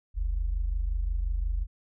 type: tone pair together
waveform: sine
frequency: 43.66 / 69.3 Hz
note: F1 / C#2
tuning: 0 / 0 cents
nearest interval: minor sixth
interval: 800 cents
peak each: -26 / -34 dBFS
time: 0.14-1.67 s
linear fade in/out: 50 ms
effects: none